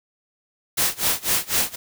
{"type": "noise with tremolo", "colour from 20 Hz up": "white", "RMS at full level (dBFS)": -19, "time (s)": [0.77, 1.76], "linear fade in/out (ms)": 10, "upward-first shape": "sine", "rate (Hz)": 4, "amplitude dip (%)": 95, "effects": []}